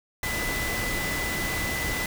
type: tone in noise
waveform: sine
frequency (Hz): 2000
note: B6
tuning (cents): +21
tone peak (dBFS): -30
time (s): 0.23-2.06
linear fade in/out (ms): 2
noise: pink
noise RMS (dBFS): -30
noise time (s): 0.23-2.06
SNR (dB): -3
effects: none